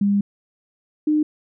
sine tone pair in turn, 201.5 / 303.9 Hz, G3 / D#4, +48 / -41 cents, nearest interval perfect fifth, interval 711 cents, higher second, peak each -15 dBFS, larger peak neither, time 0.01-0.21 / 1.07-1.23 s, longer first, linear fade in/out 5 ms, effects none

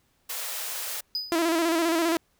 white high-pass noise, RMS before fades -33 dBFS, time 0.29-1.01 s, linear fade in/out 10 ms, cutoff 460 Hz, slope 48 dB/octave
triangle tone with exponential decay, 4978 Hz, D#8, in tune, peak -23 dBFS, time 1.15-1.51 s, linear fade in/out 1 ms, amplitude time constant 77 ms
sawtooth tone with vibrato, 331.7 Hz, E4, 11 cents sharp, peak -18 dBFS, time 1.32-2.17 s, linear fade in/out 0 ms, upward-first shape square, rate 15 Hz, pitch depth 50 cents each way
effects pink hiss -68 dBFS RMS until 2.39 s

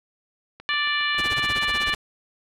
click train, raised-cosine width 0.3 ms, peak -24 dBFS, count 9, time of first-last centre 0.6-1.696 s, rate 7.3 Hz
harmonic tone, 587.3 Hz, D5, in tune, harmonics 2 / 3 / 4 / 5 / 6 / 7, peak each -29 / -25 / -28 / -28 / -32 / -34 dBFS, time 0.69-1.94 s, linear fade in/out 0 ms
pink noise with tremolo, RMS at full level -31 dBFS, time 1.18-1.95 s, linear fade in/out 2 ms, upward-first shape sine, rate 16 Hz, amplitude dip 95%
effects low-pass 10000 Hz 12 dB/octave

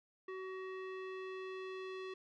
square tone with low-pass filter sweep, 376.7 Hz, F#4, 31 cents sharp, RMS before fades -45 dBFS, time 0.28-2.14 s, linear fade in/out 5 ms, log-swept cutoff 2000 to 3300 Hz, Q 1.6, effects none

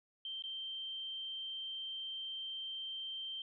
sine tone with dropouts, 3136 Hz, G7, in tune, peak -40 dBFS, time 0.25-3.42 s, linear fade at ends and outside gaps 2 ms, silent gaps 0.423-0.438 s, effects none

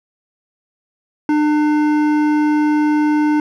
sine tone with hard clipping, 300 Hz, D4, 37 cents sharp, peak -14 dBFS, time 1.29-3.4 s, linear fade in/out 2 ms, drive 12 dB, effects none

